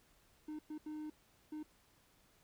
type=tone bursts at uneven times; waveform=triangle; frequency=305.8 Hz; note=D#4; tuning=30 cents flat; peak=-40 dBFS; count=4; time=0.48-0.59 / 0.7-0.78 / 0.86-1.1 / 1.52-1.63 s; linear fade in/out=5 ms; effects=pink hiss -70 dBFS RMS until 2.43 s